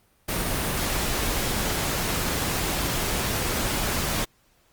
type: noise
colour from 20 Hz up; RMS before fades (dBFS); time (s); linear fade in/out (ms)
pink; -26; 0.28-4.25; 10
effects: pink hiss -63 dBFS RMS until 4.72 s + Opus 32 kbps